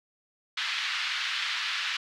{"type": "band-pass noise", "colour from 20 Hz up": "white", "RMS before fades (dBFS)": -31, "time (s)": [0.57, 1.97], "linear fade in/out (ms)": 5, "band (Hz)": [1300, 3900], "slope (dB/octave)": 24, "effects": []}